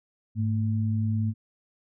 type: tone pair together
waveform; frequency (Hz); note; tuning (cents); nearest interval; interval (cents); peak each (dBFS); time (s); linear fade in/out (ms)
sine; 104.91 / 222.3; G#2 / A3; +18 / +18; octave + minor second; 1300; -24 / -29; 0.35-1.34; 50
effects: none